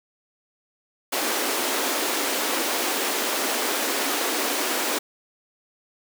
pink high-pass noise, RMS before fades -25 dBFS, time 1.12-4.99 s, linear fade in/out 10 ms, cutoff 260 Hz, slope 48 dB/octave, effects none

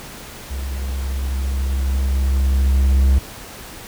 triangle tone with level ramp, 66.7 Hz, C2, 34 cents sharp, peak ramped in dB -21 to -8 dBFS, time 0.5-3.19 s, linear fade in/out 10 ms, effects pink hiss -36 dBFS RMS until 3.87 s

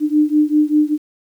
sine beating tone pair, 299.3 / 304.4 Hz, D4 / D#4, +33 / -38 cents, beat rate 5.1 Hz, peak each -14 / -15 dBFS, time 0-0.98 s, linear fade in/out 50 ms, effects 8-bit

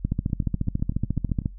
two click trains, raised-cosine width 5 ms, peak -11 / -23 dBFS, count 21 / 10, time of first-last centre 0.05-1.458 / 0.3-1.418 s, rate 14.2 / 8.05 Hz, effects noise-tail reverb RT60 0.2 s tail -25 dB re dry + added 45 Hz sine -38 dBFS peak until 1.58 s

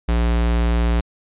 square tone, 58.27 Hz, A#1, in tune, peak -16 dBFS, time 0.08-1.01 s, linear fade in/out 10 ms, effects resampled to 8000 Hz

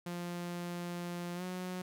sawtooth tone with pitch glide, 174.61 to 182.45 Hz, F3 to F#3, 0 to -24 cents, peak -34 dBFS, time 0.06-1.82 s, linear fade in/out 5 ms, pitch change +76 cents, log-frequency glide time 1.35-1.43 s, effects none

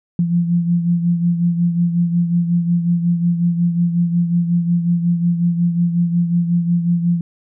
sine beating tone pair, 171.5 / 177 Hz, F3 / F3, -31 / +23 cents, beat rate 5.5 Hz, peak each -14 / -22 dBFS, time 0.19-7.21 s, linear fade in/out 2 ms, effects none

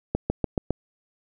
accelerating click train, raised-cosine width 2 ms, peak -9 dBFS, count 5, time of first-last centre 0.15-0.706 s, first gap 150 ms, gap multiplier 0.95, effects none

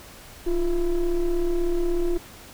triangle ring-modulated tone, 164.81 Hz, E3, in tune, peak -15 dBFS, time 0.46-2.18 s, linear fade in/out 10 ms, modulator 183 Hz, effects pink hiss -45 dBFS RMS until 2.53 s

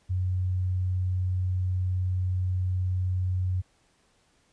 sine tone, 91.9 Hz, F#2, 11 cents flat, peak -24 dBFS, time 0.09-3.62 s, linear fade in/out 20 ms, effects pink hiss -66 dBFS RMS until 4.52 s + resampled to 22050 Hz

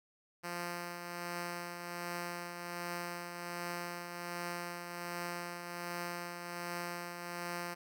5% pulse tone with tremolo, 174.2 Hz, F3, 4 cents flat, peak -26 dBFS, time 0.43-7.75 s, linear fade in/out 20 ms, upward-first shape triangle, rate 1.3 Hz, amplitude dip 50%, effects none

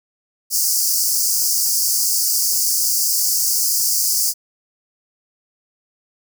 pink high-pass noise, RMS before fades -18 dBFS, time 0.5-4.34 s, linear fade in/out 50 ms, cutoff 4700 Hz, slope 96 dB/octave, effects none

